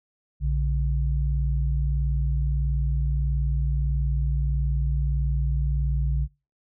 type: tone pair together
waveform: sine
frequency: 59.33 / 140.9 Hz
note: A#1 / C#3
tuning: +31 / +29 cents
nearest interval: octave + minor third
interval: 1498 cents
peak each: -22 / -27 dBFS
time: 0.4-6.28 s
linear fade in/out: 50 ms
effects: noise-tail reverb RT60 0.3 s tail -23 dB re dry